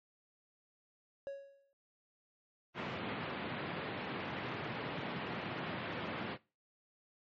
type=tone with exponential decay; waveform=triangle; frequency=554.4 Hz; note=C#5; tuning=in tune; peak=-35 dBFS; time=1.27-1.73 s; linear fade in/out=0 ms; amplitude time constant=100 ms
type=band-pass noise; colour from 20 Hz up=pink; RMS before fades=-41 dBFS; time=2.74-6.38 s; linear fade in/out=50 ms; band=120 to 3100 Hz; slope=24 dB/octave
effects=noise-tail reverb RT60 0.3 s tail -21 dB re dry + MP3 32 kbps